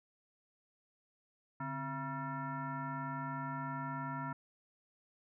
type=tone with frequency modulation; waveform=sine; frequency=551 Hz; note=C#5; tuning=11 cents flat; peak=-37 dBFS; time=1.6-4.33 s; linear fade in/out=5 ms; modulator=407 Hz; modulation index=2.4; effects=none